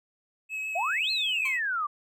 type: tone with vibrato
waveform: triangle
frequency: 2572 Hz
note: E7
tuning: 43 cents flat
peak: -29 dBFS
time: 0.49-1.6 s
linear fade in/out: 50 ms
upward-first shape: triangle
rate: 6.6 Hz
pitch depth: 15 cents each way
type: exponential two-way sweep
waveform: sine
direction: up then down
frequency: 633 to 4286 to 1147 Hz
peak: -26 dBFS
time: 0.75-1.87 s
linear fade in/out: 10 ms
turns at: 1.11 s
type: tone with exponential decay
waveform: 20% pulse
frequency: 1054 Hz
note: C6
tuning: 12 cents sharp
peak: -28 dBFS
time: 1.45-1.63 s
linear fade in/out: 5 ms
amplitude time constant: 38 ms
effects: none